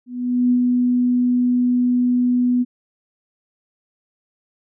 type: tone with ADSR envelope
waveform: sine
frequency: 246.9 Hz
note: B3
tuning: in tune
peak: -12 dBFS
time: 0.06-2.65 s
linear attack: 450 ms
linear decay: 79 ms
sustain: -2 dB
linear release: 34 ms
effects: none